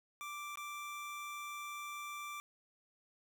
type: tone with dropouts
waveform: 25% pulse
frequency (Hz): 1174.7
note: D6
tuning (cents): 0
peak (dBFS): -39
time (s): 0.21-2.4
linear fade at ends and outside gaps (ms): 0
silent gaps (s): 0.556-0.573
effects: none